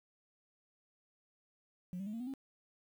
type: tone with pitch steps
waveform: sine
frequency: 179.8 / 194.94 / 211.4 / 229.2 / 248.5 / 269.4 Hz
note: F#3 / G3 / G#3 / A#3 / B3 / C#4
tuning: -49 / -9 / +31 / -29 / +11 / -49 cents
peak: -37 dBFS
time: 1.93-2.338 s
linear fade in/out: 0 ms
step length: 68 ms
effects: tanh soft clip ceiling -36 dBFS + 11-bit